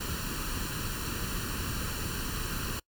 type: noise with comb filter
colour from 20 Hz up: pink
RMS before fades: -34 dBFS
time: 0-2.8 s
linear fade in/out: 10 ms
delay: 0.7 ms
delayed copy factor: +0.7
effects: noise-tail reverb RT60 0.1 s tail -25 dB re dry